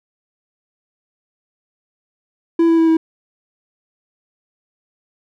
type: tone with pitch steps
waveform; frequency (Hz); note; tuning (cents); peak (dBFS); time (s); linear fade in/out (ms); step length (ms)
triangle; 333.4 / 330 / 326.5 / 323.2; E4 / E4 / E4 / E4; +20 / +2 / -17 / -34; -8; 2.59-2.97; 5; 95
effects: none